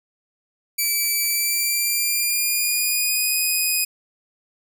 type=tone with pitch glide; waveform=5% pulse; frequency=2315 to 2496 Hz; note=D7 to D#7; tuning=-25 to +5 cents; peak=-10 dBFS; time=0.78-3.85 s; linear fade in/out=10 ms; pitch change=+130 cents; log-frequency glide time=1.26-3.36 s; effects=none